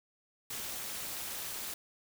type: noise with amplitude modulation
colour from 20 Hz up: white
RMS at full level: -37 dBFS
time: 0.5-1.74 s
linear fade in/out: 5 ms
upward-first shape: sine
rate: 252 Hz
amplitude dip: 65%
effects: none